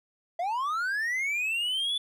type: linear sweep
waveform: triangle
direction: up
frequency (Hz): 659.3 to 3491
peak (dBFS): -25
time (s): 0.39-1.98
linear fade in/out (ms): 5
effects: none